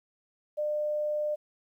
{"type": "tone", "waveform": "sine", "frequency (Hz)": 600, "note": "D5", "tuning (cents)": 37, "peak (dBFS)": -27, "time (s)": [0.57, 1.36], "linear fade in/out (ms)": 20, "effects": ["11-bit"]}